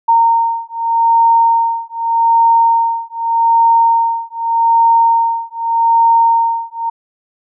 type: beating tone pair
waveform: sine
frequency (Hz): 920 / 920.83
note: A#5 / A#5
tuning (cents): -23 / -21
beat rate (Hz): 0.83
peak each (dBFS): -12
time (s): 0.08-6.9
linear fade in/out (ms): 10
effects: none